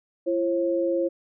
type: tone pair together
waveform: sine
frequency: 339.6 / 538 Hz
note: F4 / C5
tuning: -48 / +48 cents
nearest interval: minor sixth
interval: 796 cents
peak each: -24 dBFS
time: 0.26-1.09 s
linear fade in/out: 20 ms
effects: none